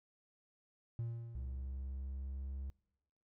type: tone with exponential decay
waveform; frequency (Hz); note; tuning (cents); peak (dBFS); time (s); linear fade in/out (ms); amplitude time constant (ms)
triangle; 116.54; A#2; 0; -33; 0.99-2.05; 0; 230
type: tone with pitch glide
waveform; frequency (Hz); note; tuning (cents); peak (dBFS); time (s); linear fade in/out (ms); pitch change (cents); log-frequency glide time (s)
triangle; 66 to 67.54; C2 to C#2; +16 to -44; -38; 1.35-2.7; 0; +40; 1.56-2.54
effects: noise-tail reverb RT60 0.9 s tail -24 dB re dry + tanh soft clip ceiling -30 dBFS